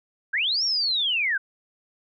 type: linear two-way sweep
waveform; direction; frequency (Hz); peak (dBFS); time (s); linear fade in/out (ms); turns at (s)
sine; up then down; 1480 to 5640 to 1480; -21; 0.33-1.38; 10; 0.64
effects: none